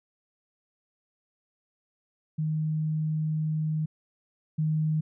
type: tone pair in turn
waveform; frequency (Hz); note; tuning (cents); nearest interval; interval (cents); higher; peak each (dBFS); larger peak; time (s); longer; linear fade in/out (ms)
sine; 155.56 / 155.56; D#3 / D#3; 0 / 0; unison; 0; neither; -25 / -23; second; 2.38-3.86 / 4.58-5.01; first; 10
effects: none